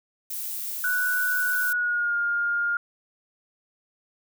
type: noise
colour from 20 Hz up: violet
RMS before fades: -32 dBFS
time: 0.3-1.73 s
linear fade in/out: 5 ms
type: tone with pitch glide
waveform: sine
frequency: 1480 to 1412.3 Hz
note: F#6 to F6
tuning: 0 to +19 cents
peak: -22 dBFS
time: 0.84-2.77 s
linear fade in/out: 2 ms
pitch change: -81 cents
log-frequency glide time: 1.61-2.16 s
effects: none